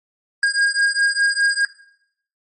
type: beating tone pair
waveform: square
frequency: 1622 / 1626.9 Hz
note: G#6 / G#6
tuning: -41 / -36 cents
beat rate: 4.9 Hz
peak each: -19 dBFS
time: 0.43-1.65 s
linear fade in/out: 2 ms
effects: noise-tail reverb RT60 0.7 s tail -18 dB re dry + MP3 32 kbps